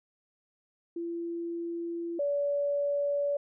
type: tone pair in turn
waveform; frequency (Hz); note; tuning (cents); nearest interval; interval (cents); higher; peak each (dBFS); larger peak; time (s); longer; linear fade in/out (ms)
sine; 339.2 / 572.4; E4 / D5; +50 / -45; major sixth; 905; second; -32 / -26; second; 0.96-2.19 / 2.19-3.37; first; 5
effects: none